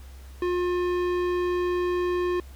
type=tone with tanh clipping; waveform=sine; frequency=356.3 Hz; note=F4; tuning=35 cents sharp; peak=-25 dBFS; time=0.42-2.4 s; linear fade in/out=2 ms; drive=16 dB; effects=added 66 Hz sine -41 dBFS peak until 2.55 s + pink hiss -54 dBFS RMS until 2.55 s